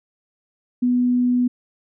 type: tone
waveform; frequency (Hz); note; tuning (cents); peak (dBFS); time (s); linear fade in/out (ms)
sine; 246.9; B3; 0; -15; 0.82-1.48; 10
effects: none